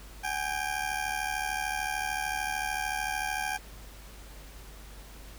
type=ring-modulated tone; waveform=20% pulse; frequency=796 Hz; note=G5; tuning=26 cents sharp; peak=-22 dBFS; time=0.23-3.58 s; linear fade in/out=20 ms; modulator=36.7 Hz; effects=added 50 Hz sine -46 dBFS peak until 5.38 s + pink hiss -51 dBFS RMS until 5.38 s